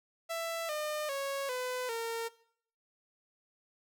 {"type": "tone with pitch steps", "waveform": "sawtooth", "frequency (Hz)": [664, 605.4, 551.9, 503.2, 458.8], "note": ["E5", "D#5", "C#5", "B4", "A#4"], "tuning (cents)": [12, -48, -8, 32, -28], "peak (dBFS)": -30, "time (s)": [0.29, 2.29], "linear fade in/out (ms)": 20, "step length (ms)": 400, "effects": ["noise-tail reverb RT60 0.6 s tail -19 dB re dry"]}